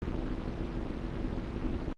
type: noise with amplitude modulation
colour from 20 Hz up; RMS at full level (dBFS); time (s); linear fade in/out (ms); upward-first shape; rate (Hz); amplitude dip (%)
brown; -30; 0.02-1.93; 0; sine; 288; 100
effects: low-pass 4000 Hz 12 dB/octave + Opus 32 kbps